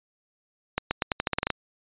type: accelerating click train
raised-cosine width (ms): 0.3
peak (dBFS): -8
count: 11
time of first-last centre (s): 0.78-1.503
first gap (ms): 130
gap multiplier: 0.86
effects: resampled to 8000 Hz